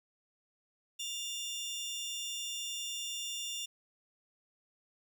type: tone pair together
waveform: 25% pulse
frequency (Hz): 2805 / 3534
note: F7 / A7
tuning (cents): +7 / +7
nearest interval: major third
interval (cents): 400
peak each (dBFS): -36 / -36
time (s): 0.99-3.66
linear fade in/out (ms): 10
effects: none